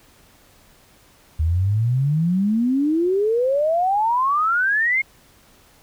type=exponential sweep; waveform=sine; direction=up; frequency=76 to 2176 Hz; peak=-16 dBFS; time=1.39-5.02 s; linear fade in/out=10 ms; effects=pink hiss -53 dBFS RMS until 5.82 s